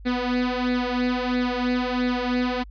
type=tone with flanger; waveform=sawtooth; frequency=248.7 Hz; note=B3; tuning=12 cents sharp; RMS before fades=-24 dBFS; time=0.05-2.64 s; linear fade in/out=20 ms; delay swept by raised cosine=0.48 to 3.58 ms; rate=1.5 Hz; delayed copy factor=+0.7; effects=added 50 Hz sine -39 dBFS peak until 2.7 s + resampled to 11025 Hz